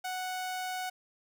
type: tone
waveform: sawtooth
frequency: 740 Hz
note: F#5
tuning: in tune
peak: -30 dBFS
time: 0.04-0.9 s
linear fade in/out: 10 ms
effects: 12-bit